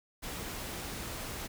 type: noise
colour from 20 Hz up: pink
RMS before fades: -40 dBFS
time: 0.22-1.48 s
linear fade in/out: 20 ms
effects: none